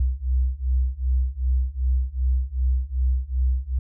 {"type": "beating tone pair", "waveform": "sine", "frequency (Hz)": [62.5, 65.1], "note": ["B1", "C2"], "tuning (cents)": [21, -8], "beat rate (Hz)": 2.6, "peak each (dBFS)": [-23, -22], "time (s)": [0, 3.79], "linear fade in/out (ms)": 5, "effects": []}